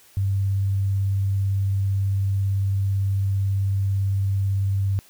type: tone with vibrato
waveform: sine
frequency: 98 Hz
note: G2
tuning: in tune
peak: -19 dBFS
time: 0.17-4.99 s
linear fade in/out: 0 ms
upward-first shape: triangle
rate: 18 Hz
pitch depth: 13 cents each way
effects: white hiss -53 dBFS RMS until 5.09 s